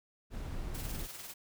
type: noise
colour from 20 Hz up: brown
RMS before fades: -39 dBFS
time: 0.3-1.08 s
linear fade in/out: 50 ms
type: noise with tremolo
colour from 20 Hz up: white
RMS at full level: -44 dBFS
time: 0.74-1.34 s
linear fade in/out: 10 ms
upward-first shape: sine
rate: 20 Hz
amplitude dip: 50%
effects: none